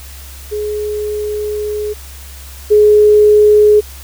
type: tone pair in turn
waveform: sine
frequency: 420.6 / 420.6 Hz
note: G#4 / G#4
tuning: +22 / +22 cents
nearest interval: unison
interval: 0 cents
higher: neither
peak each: -16 / -4 dBFS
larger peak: second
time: 0.51-1.94 / 2.7-3.81 s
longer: first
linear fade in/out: 20 ms
effects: added 68 Hz sine -31 dBFS peak until 4.03 s + white hiss -36 dBFS RMS until 4.03 s